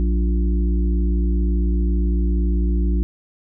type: harmonic tone with a mistuned harmonic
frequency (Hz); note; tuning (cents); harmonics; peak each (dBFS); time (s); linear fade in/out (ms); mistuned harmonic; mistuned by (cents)
57.9; A#1; -11; 1 / 3 / 5 / 6; -16 / -26 / -30 / -32; 0-3.03; 0; 3; +120
effects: none